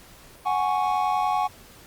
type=chord; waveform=triangle; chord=F# suspended second; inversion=none; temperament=equal; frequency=740 / 830.6 / 1108.7 Hz; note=F#5 / G#5 / C#6; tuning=0 / 0 / 0 cents; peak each=-23 / -23 / -25 dBFS; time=0.45-1.48 s; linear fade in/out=20 ms; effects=pink hiss -49 dBFS RMS until 1.86 s + Opus 48 kbps